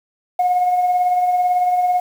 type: tone with tremolo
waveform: sine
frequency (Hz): 722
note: F#5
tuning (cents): -43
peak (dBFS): -10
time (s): 0.39-2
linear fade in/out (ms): 5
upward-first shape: triangle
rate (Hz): 18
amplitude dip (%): 50
effects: tanh soft clip ceiling -10 dBFS + 7-bit